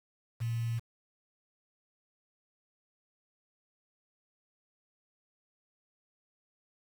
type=tone with quantisation; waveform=sine; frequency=116.1 Hz; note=A#2; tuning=7 cents flat; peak=-30 dBFS; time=0.4-0.8 s; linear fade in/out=20 ms; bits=8; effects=none

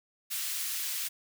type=high-pass noise; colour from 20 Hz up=white; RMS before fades=-34 dBFS; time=0.3-1.09 s; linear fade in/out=20 ms; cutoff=1900 Hz; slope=12 dB/octave; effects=none

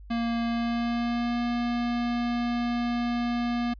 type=tone with pitch glide; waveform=square; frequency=233.1 to 239.1 Hz; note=A#3 to A#3; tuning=0 to +44 cents; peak=-26 dBFS; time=0.1-3.74 s; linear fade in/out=10 ms; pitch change=+44 cents; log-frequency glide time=0.46-1.4 s; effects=added 50 Hz sine -43 dBFS peak until 3.79 s + resampled to 11025 Hz

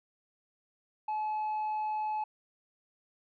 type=tone with tanh clipping; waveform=sine; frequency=857 Hz; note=A5; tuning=46 cents flat; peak=-31 dBFS; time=1.08-2.24 s; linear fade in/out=5 ms; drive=2 dB; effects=none

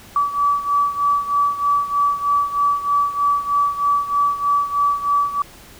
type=beating tone pair; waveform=sine; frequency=1148 / 1151.2 Hz; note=D6 / D6; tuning=-40 / -35 cents; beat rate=3.2 Hz; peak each=-17 / -21 dBFS; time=0.16-5.42 s; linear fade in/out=2 ms; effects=pink hiss -43 dBFS RMS until 5.79 s

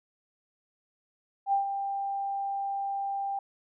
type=tone with ADSR envelope; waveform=sine; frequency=792 Hz; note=G5; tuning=18 cents sharp; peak=-21 dBFS; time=1.46-3.39 s; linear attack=67 ms; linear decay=120 ms; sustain=-8 dB; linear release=3 ms; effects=none

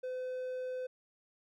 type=tone; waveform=triangle; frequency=509 Hz; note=C5; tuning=48 cents flat; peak=-34 dBFS; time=0.03-0.87 s; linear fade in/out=10 ms; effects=none

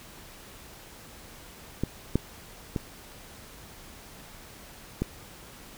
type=clicks; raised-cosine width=3 ms; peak=-13 / -9 / -15 / -13 dBFS; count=4; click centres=1.836 / 2.156 / 2.762 / 5.02 s; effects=pink hiss -48 dBFS RMS until 5.77 s

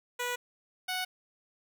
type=tone pair in turn; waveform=10% pulse; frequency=489.4 / 738.8 Hz; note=B4 / F#5; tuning=-16 / -3 cents; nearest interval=perfect fifth; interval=713 cents; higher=second; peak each=-23 dBFS; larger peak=neither; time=0.19-0.36 / 0.88-1.05 s; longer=neither; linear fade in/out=10 ms; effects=none

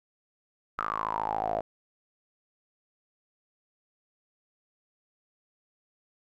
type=tone with band-pass filter sweep; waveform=sawtooth; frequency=53.9 Hz; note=A1; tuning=35 cents flat; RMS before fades=-31 dBFS; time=0.78-1.61 s; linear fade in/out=5 ms; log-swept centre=1300 to 650 Hz; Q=9.6; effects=none

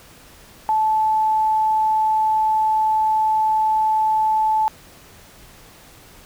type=tone; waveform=sine; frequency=870 Hz; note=A5; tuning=20 cents flat; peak=-15 dBFS; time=0.69-4.68 s; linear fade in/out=0 ms; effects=pink hiss -46 dBFS RMS until 6.25 s

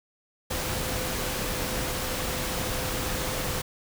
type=tone in noise; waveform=sine; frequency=510 Hz; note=C5; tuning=44 cents flat; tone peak=-38 dBFS; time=0.5-3.62 s; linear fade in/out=10 ms; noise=pink; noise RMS=-30 dBFS; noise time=0.5-3.62 s; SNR=-11 dB; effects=none

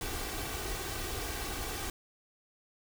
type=noise with comb filter; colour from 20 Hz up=pink; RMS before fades=-37 dBFS; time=0.01-1.9 s; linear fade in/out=2 ms; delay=2.6 ms; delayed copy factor=+0.6; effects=none

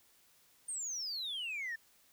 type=exponential sweep; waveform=sine; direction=down; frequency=8900 to 1760 Hz; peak=-35 dBFS; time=0.68-1.76 s; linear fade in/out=10 ms; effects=tanh soft clip ceiling -35 dBFS + white hiss -67 dBFS RMS until 2.12 s

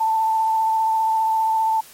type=tone with vibrato; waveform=sine; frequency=886 Hz; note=A5; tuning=12 cents sharp; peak=-16 dBFS; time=0-1.81 s; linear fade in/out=10 ms; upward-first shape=square; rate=15 Hz; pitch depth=11 cents each way; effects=white hiss -45 dBFS RMS until 1.93 s + MP3 64 kbps

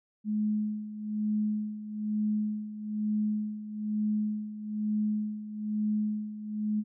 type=tone with tremolo; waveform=sine; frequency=212.1 Hz; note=G#3; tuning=37 cents sharp; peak=-25 dBFS; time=0.24-6.84 s; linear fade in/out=50 ms; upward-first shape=sine; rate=1.1 Hz; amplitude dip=75%; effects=none

